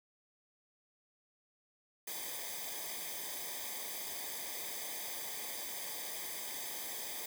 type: noise with comb filter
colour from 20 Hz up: white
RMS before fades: -42 dBFS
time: 2.07-7.26 s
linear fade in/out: 5 ms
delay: 0.72 ms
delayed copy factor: -0.85
effects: none